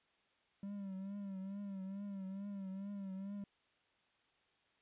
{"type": "tone with vibrato", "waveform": "triangle", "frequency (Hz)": 196, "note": "G3", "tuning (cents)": 0, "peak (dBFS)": -40, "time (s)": [0.63, 3.44], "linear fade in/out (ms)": 2, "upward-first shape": "triangle", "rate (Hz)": 2.3, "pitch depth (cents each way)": 75, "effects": ["white hiss -75 dBFS RMS until 4.81 s", "resampled to 8000 Hz"]}